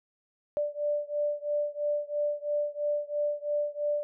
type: beating tone pair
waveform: sine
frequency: 587.3 / 590.3 Hz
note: D5 / D5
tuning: 0 / +9 cents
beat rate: 3 Hz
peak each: -30 / -31 dBFS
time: 0.57-4.03 s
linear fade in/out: 0 ms
effects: none